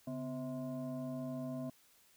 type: tone with frequency modulation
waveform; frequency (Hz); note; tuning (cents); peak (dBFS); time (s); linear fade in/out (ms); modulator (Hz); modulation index
sine; 253.9; B3; +48; -38; 0.07-1.7; 5; 394; 0.99
effects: white hiss -67 dBFS RMS until 2.16 s